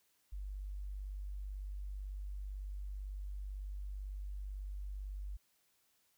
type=tone; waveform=sine; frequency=49 Hz; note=G1; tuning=in tune; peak=-40 dBFS; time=0.32-5.37 s; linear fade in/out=10 ms; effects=white hiss -75 dBFS RMS until 6.17 s